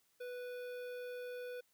square tone with notch filter, 493.9 Hz, B4, in tune, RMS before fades -45 dBFS, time 0.2-1.61 s, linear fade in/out 10 ms, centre 7100 Hz, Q 0.5, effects white hiss -75 dBFS RMS until 1.73 s

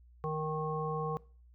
harmonic tone, 155.56 Hz, D#3, in tune, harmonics 1 / 3 / 5 / 7, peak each -36 / -36 / -41 / -39 dBFS, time 0.24-1.17 s, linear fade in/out 0 ms, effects noise-tail reverb RT60 0.4 s tail -21 dB re dry + added 60 Hz sine -56 dBFS peak until 1.54 s

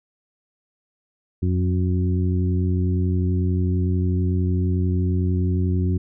harmonic tone with a mistuned harmonic, 91.1 Hz, F#2, 26 cents flat, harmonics 1 / 2 / 3 / 4, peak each -19 / -25 / -29 / -31 dBFS, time 1.42-5.98 s, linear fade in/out 10 ms, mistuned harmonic 1, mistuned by -45 cents, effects none

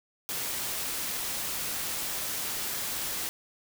white noise, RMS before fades -33 dBFS, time 0.29-3.29 s, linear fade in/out 0 ms, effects none

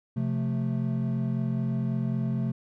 triangle chord, F major, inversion second, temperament equal, 130.81 / 174.61 / 220 Hz, C3 / F3 / A3, 0 / 0 / 0 cents, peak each -26 / -31 / -28 dBFS, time 0.16-2.52 s, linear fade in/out 10 ms, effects none

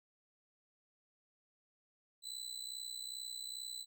30% pulse tone with amplitude modulation, 3996 Hz, B7, 20 cents sharp, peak -37 dBFS, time 2.22-3.86 s, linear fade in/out 50 ms, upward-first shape sine, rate 62.4 Hz, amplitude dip 75%, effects none

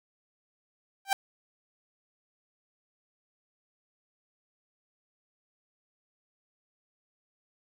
sawtooth tone with exponential growth, 784 Hz, G5, in tune, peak -15 dBFS, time 1.05-1.13 s, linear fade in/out 2 ms, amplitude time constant 16 ms, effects none

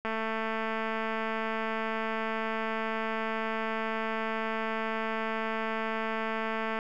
click train, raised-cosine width 0.5 ms, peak -18 dBFS, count 1497, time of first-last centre 0.05-6.789 s, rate 222 Hz, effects none

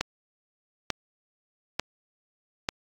click train, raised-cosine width 0.2 ms, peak -8 dBFS, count 4, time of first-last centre 0.01-2.689 s, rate 1.12 Hz, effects AAC 48 kbps

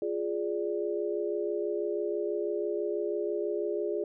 sine chord, D diminished, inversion first, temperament equal, 349.2 / 415.3 / 587.3 Hz, F4 / Ab4 / D5, 0 / 0 / 0 cents, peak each -33 / -31 / -36 dBFS, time 0.02-4.04 s, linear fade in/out 2 ms, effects none

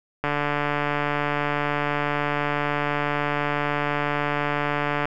click train, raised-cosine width 0.5 ms, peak -9 dBFS, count 704, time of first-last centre 0.24-5.055 s, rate 146 Hz, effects none

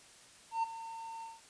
triangle tone with ADSR envelope, 907 Hz, A#5, 48 cents flat, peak -26 dBFS, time 0.51-1.41 s, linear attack 120 ms, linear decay 16 ms, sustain -14 dB, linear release 180 ms, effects white hiss -58 dBFS RMS until 1.49 s + resampled to 22050 Hz

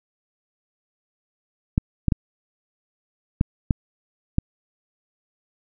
clicks, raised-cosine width 5 ms, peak -5 dBFS, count 6, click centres 1.779 / 2.083 / 2.122 / 3.411 / 3.708 / 4.384 s, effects none

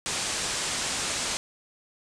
white low-pass noise, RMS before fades -30 dBFS, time 0.06-1.37 s, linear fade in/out 0 ms, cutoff 8900 Hz, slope 48 dB/octave, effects none

